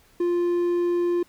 triangle tone, 349.2 Hz, F4, in tune, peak -18 dBFS, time 0.2-1.23 s, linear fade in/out 5 ms, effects pink hiss -58 dBFS RMS until 1.28 s

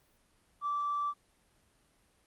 triangle tone with tanh clipping, 1164 Hz, D6, 16 cents flat, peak -30 dBFS, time 0.61-1.14 s, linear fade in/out 50 ms, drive 4 dB, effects pink hiss -69 dBFS RMS until 2.26 s + Opus 32 kbps

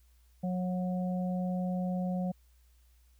harmonic tone, 182.1 Hz, F#3, 27 cents flat, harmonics 1 / 3 / 4, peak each -30 / -40 / -42 dBFS, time 0.43-2.32 s, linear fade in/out 10 ms, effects added 60 Hz sine -60 dBFS peak until 3.19 s + white hiss -72 dBFS RMS until 3.19 s

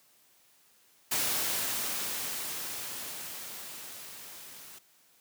white noise with level ramp, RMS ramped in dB -29 to -49 dBFS, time 1.11-4.79 s, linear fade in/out 10 ms, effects white hiss -64 dBFS RMS until 5.2 s + high-pass 100 Hz 12 dB/octave

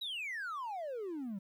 triangle exponential sweep, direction down, 3965 to 186 Hz, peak -35 dBFS, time 0.01-1.39 s, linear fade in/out 10 ms, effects tanh soft clip ceiling -32 dBFS + 12-bit

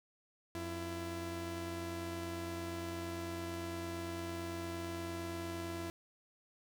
sawtooth tone pair together, 88.8 / 335.3 Hz, F2 / E4, +29 / +30 cents, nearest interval octave + major seventh, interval 2301 cents, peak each -40 / -37 dBFS, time 0.55-5.9 s, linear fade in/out 0 ms, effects none

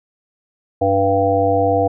harmonic tone, 98 Hz, G2, in tune, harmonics 1 / 3 / 5 / 7 / 8, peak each -22 / -22 / -17 / -17 / -22 dBFS, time 0.81-1.88 s, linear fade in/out 10 ms, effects none

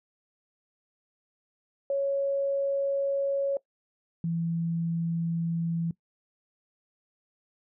sine tone pair in turn, 554.4 / 167.03 Hz, C#5 / E3, 0 / +23 cents, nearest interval octave + major sixth, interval 2077 cents, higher first, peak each -24 / -26 dBFS, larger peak first, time 1.9-3.57 / 4.24-5.91 s, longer neither, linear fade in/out 2 ms, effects noise-tail reverb RT60 0.1 s tail -20 dB re dry

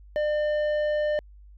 sine tone with tanh clipping, 600 Hz, D5, 37 cents sharp, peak -24 dBFS, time 0.16-1.19 s, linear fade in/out 0 ms, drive 9 dB, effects added 50 Hz sine -46 dBFS peak until 1.57 s

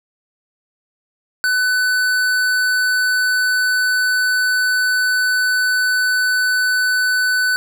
sine tone with tanh clipping, 1500 Hz, F#6, 23 cents sharp, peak -16 dBFS, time 1.44-7.56 s, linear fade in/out 0 ms, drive 18 dB, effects none

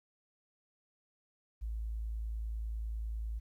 sine tone, 55 Hz, A1, in tune, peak -35 dBFS, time 1.61-3.4 s, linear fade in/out 20 ms, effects 12-bit

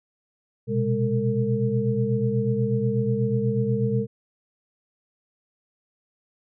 sine tone cluster, 120 / 128.2 / 205.6 / 453.9 Hz, B2 / C3 / G#3 / A#4, -49 / -35 / -17 / -46 cents, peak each -26 dBFS, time 0.67-4.07 s, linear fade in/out 50 ms, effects none

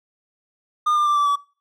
triangle tone with pitch steps, 1214 / 1196.6 / 1179.4 / 1162.5 / 1145.9 Hz, D#6 / D6 / D6 / D6 / D6, -43 / +32 / +7 / -18 / -43 cents, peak -14 dBFS, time 0.86-1.36 s, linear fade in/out 10 ms, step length 100 ms, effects noise-tail reverb RT60 0.4 s tail -24 dB re dry

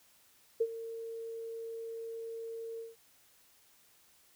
sine tone with ADSR envelope, 455.6 Hz, A#4, 40 cents flat, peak -24 dBFS, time 0.6-2.96 s, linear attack 11 ms, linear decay 54 ms, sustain -15 dB, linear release 170 ms, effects white hiss -65 dBFS RMS until 4.35 s

